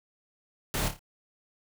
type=noise with echo; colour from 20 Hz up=pink; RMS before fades=-30 dBFS; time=0.74-0.88 s; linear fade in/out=0 ms; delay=28 ms; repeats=4; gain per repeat=-7 dB; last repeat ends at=0.992 s; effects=none